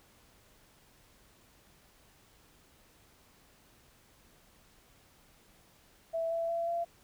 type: tone with pitch steps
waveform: sine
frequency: 659.3 / 667 / 674.7 / 682.6 Hz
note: E5 / E5 / E5 / F5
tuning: 0 / +20 / +40 / -40 cents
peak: -30 dBFS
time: 6.13-6.85 s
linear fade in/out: 20 ms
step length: 180 ms
effects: pink hiss -63 dBFS RMS until 7.03 s